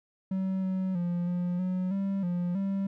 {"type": "tone with pitch steps", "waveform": "triangle", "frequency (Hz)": [189.8, 187.9, 174.5, 177.1, 184, 195.9, 176.1, 195.6], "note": ["F#3", "F#3", "F3", "F3", "F#3", "G3", "F3", "G3"], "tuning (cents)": [44, 27, -1, 24, -9, -1, 15, -4], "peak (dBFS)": -25, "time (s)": [0.31, 2.87], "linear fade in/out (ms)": 5, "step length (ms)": 320, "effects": []}